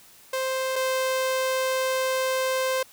sawtooth tone pair in turn, 523.3 / 521.3 Hz, C5 / C5, 0 / -6 cents, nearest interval unison, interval 6 cents, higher first, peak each -21 / -19 dBFS, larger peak second, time 0.33-0.76 / 0.76-2.83 s, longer second, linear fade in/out 5 ms, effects white hiss -52 dBFS RMS until 2.92 s

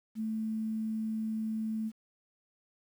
sine tone, 219.7 Hz, A3, 2 cents flat, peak -31 dBFS, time 0.15-1.92 s, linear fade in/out 50 ms, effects 10-bit

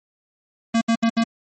square tone bursts, 228.7 Hz, A#3, 33 cents flat, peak -16 dBFS, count 4, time 0.74-1.24 s, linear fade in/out 10 ms, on 74 ms, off 68 ms, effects MP3 32 kbps

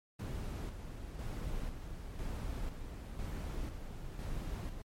brown noise with tremolo, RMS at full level -39 dBFS, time 0.19-4.82 s, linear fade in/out 5 ms, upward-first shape square, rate 1 Hz, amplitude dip 45%, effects MP3 64 kbps

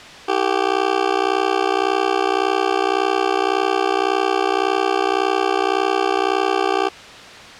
20% pulse tone with amplitude modulation, 388.7 Hz, G4, 15 cents flat, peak -7 dBFS, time 0.28-6.89 s, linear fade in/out 10 ms, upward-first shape sine, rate 61.8 Hz, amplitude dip 100%, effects white hiss -37 dBFS RMS until 7.59 s + low-pass 4000 Hz 12 dB/octave

